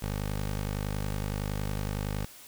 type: tone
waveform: 15% pulse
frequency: 50.8 Hz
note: G#1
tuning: 38 cents flat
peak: -24 dBFS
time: 0.02-2.25 s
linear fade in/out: 5 ms
effects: white hiss -50 dBFS RMS until 2.47 s